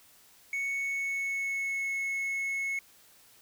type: tone with pitch glide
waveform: triangle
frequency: 2217 to 2190 Hz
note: C#7 to C#7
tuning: 0 to -22 cents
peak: -28 dBFS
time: 0.53-2.79 s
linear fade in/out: 2 ms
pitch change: -22 cents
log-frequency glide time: 0.72-1.93 s
effects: white hiss -59 dBFS RMS until 3.41 s